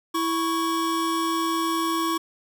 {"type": "tone pair together", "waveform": "square", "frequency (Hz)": [329.6, 1108.7], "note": ["E4", "C#6"], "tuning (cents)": [0, 0], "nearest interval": "octave + major sixth", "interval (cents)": 2100, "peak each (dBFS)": -26, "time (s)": [0.14, 2.18], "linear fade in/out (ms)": 10, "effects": []}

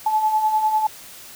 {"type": "beating tone pair", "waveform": "sine", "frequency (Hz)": [856, 866], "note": ["A5", "A5"], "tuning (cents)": [-48, -28], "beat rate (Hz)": 10, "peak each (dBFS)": [-25, -17], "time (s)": [0.06, 0.87], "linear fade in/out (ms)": 5, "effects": ["white hiss -41 dBFS RMS until 1.35 s"]}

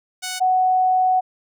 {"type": "tone pair in turn", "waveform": ["5% pulse", "sine"], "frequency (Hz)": [740, 742.7], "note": ["F#5", "F#5"], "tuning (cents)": [0, 6], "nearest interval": "unison", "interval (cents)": 6, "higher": "second", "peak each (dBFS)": -14, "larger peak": "neither", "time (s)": [[0.22, 0.4], [0.4, 1.21]], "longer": "second", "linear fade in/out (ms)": 20, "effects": []}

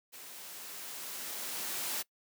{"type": "noise with level ramp", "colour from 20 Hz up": "white", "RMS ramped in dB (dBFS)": [-49, -35], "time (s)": [0.12, 2.03], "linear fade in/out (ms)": 20, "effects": ["noise-tail reverb RT60 0.1 s tail -22 dB re dry", "high-pass 200 Hz 12 dB/octave"]}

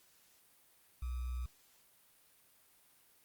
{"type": "tone with sample-and-hold", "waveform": "sine", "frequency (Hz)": 61.9, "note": "B1", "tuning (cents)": 5, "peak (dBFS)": -36, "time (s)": [1.02, 1.46], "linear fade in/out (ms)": 5, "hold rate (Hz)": 1225, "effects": ["white hiss -67 dBFS RMS until 3.24 s", "Opus 48 kbps"]}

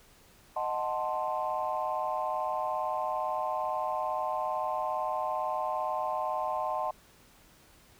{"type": "chord", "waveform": "sine", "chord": "D# diminished seventh", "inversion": "none", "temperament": "equal", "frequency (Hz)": [622.3, 740, 880, 1046.5], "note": ["D#5", "F#5", "A5", "C6"], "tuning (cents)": [0, 0, 0, 0], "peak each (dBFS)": -34, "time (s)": [0.56, 6.91], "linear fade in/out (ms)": 5, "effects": ["tanh soft clip ceiling -20 dBFS", "pink hiss -59 dBFS RMS until 7.99 s"]}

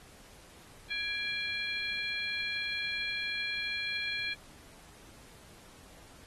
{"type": "harmonic tone with a mistuned harmonic", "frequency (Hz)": 830.6, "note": "G#5", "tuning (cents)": 0, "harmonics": [2, 3, 4, 5], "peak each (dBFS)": [-39, -35, -40, -40], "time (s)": [0.9, 4.34], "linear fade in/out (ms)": 10, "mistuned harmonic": 3, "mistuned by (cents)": -87, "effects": ["pink hiss -56 dBFS RMS until 6.26 s", "AAC 32 kbps"]}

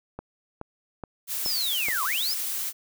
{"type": "click train", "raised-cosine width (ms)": 1, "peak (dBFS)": -21, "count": 5, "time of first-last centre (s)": [0.19, 1.885], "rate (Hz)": 2.36}
{"type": "noise", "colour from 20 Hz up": "blue", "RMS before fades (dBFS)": -30, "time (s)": [1.27, 2.73], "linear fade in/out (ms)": 50}
{"type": "linear two-way sweep", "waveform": "sine", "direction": "down then up", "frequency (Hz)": [5390, 979, 5390], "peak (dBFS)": -26, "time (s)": [1.45, 2.34], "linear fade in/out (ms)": 5, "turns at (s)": 2.04}
{"effects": []}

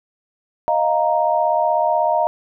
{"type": "chord", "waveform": "sine", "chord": "Eb suspended second", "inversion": "none", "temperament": "equal", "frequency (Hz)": [622.3, 698.5, 932.3], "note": ["Eb5", "F5", "Bb5"], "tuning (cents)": [0, 0, 0], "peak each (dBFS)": -19, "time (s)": [0.68, 2.27], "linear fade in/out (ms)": 0, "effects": []}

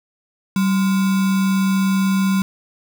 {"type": "tone with sample-and-hold", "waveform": "sine", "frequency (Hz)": 192.1, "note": "G3", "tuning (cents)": -35, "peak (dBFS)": -14, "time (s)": [0.56, 2.42], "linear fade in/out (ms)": 2, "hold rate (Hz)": 1225, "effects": []}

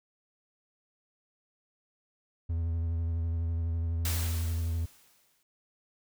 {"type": "tone with vibrato", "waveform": "triangle", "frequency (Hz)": 83, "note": "E2", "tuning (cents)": 12, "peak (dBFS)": -26, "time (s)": [2.49, 4.86], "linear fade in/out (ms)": 10, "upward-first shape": "sine", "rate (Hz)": 12, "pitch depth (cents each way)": 29}
{"type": "noise with exponential decay", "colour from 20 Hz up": "white", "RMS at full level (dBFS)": -33, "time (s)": [4.05, 5.43], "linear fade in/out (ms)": 2, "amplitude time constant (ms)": 300}
{"effects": []}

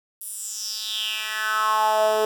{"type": "tone with high-pass filter sweep", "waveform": "10% pulse", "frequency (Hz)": 216.3, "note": "A3", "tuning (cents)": -29, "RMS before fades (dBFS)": -24, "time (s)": [0.21, 2.25], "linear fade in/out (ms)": 2, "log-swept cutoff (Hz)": [11000, 460], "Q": 4.7, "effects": []}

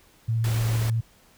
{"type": "tone with vibrato", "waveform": "sine", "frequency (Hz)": 113.5, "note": "A#2", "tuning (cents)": -46, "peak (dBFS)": -21, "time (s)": [0.28, 1.01], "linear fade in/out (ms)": 10, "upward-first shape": "square", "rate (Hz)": 15, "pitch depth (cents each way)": 12}
{"type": "noise", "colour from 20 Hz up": "pink", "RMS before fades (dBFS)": -34, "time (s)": [0.44, 0.9], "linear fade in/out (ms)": 2}
{"effects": ["pink hiss -57 dBFS RMS until 1.37 s"]}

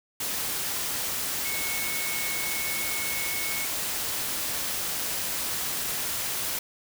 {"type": "tone in noise", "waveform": "sine", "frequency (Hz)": 2200, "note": "C#7", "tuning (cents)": -14, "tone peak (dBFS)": -33, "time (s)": [1.45, 3.65], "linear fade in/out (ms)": 5, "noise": "white", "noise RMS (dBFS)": -30, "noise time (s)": [0.2, 6.59], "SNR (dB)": -6, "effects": []}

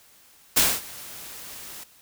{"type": "noise with ADSR envelope", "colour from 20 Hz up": "white", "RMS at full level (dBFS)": -17, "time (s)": [0.56, 1.84], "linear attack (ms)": 14, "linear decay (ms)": 230, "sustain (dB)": -23, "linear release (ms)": 9, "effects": ["white hiss -55 dBFS RMS until 2.01 s"]}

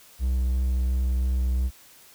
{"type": "tone with vibrato", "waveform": "triangle", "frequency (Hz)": 63.3, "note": "B1", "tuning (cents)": 43, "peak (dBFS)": -19, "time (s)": [0.19, 1.71], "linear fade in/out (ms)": 50, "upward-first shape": "square", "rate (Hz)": 2.9, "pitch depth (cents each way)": 8, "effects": ["white hiss -52 dBFS RMS until 2.14 s"]}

